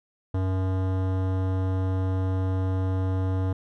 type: tone with hard clipping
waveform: sine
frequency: 94 Hz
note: F#2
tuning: 28 cents sharp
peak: -25 dBFS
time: 0.34-3.53 s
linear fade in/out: 5 ms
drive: 18 dB
effects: none